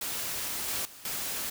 white noise with level steps, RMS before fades -34 / -32 / -49 / -34 dBFS, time 0.01-1.5 s, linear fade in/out 5 ms, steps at 0.68 / 0.85 / 1.05 s, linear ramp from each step 2 ms, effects none

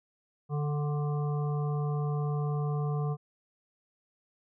harmonic tone with a mistuned harmonic, 146.83 Hz, D3, in tune, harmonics 1 / 3 / 5 / 7 / 8, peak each -28 / -38 / -42 / -45 / -46 dBFS, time 0.49-3.17 s, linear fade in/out 50 ms, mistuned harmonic 7, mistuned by +38 cents, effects none

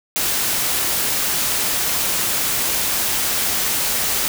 white noise, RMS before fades -20 dBFS, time 0.16-4.28 s, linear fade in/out 0 ms, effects none

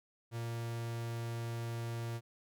45% pulse tone, 116.54 Hz, A#2, in tune, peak -37 dBFS, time 0.31-2.21 s, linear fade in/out 50 ms, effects none

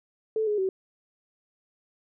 sine tone with pitch steps, 438.5 / 418.5 / 380 Hz, A4 / G#4 / F#4, -6 / +13 / +46 cents, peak -23 dBFS, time 0.36-0.69 s, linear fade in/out 2 ms, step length 110 ms, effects none

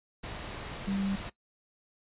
sine tone in noise, 196 Hz, G3, in tune, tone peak -28 dBFS, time 0.87-1.16 s, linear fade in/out 10 ms, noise pink, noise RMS -40 dBFS, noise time 0.23-1.3 s, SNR +9 dB, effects noise-tail reverb RT60 0.1 s tail -18 dB re dry + resampled to 8000 Hz

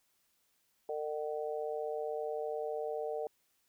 harmonic tone, 151.3 Hz, D#3, 48 cents flat, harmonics 3 / 4 / 5, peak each -37 / -39 / -42 dBFS, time 0.89-3.27 s, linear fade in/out 2 ms, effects white hiss -75 dBFS RMS until 3.68 s

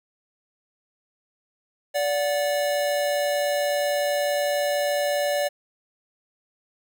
square tone pair together, 581 / 731.5 Hz, D5 / F#5, -19 / -20 cents, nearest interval major third, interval 399 cents, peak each -23 / -30 dBFS, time 1.94-5.49 s, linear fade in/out 20 ms, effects 10-bit

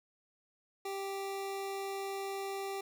25% pulse tone, 392 Hz, G4, in tune, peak -33 dBFS, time 0.85-2.81 s, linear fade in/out 5 ms, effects none

